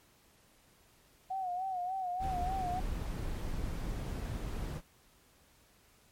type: tone with vibrato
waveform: sine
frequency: 740 Hz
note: F#5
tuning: in tune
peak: -33 dBFS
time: 1.3-2.8 s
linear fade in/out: 10 ms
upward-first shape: sine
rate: 3.4 Hz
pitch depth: 74 cents each way
type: noise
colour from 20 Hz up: brown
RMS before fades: -37 dBFS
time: 2.19-4.82 s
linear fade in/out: 50 ms
effects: pink hiss -65 dBFS RMS until 6.11 s + MP3 64 kbps